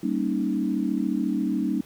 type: chord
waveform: sine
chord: Eb dominant seventh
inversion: first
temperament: equal with one note detuned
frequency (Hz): 196 / 230.9 / 277.2 / 311.1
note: G3 / Bb3 / Db4 / Eb4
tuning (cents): 0 / -16 / 0 / 0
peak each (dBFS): -28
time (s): 0.03-1.81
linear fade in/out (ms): 5
effects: pink hiss -52 dBFS RMS until 1.85 s + high-pass 60 Hz 12 dB/octave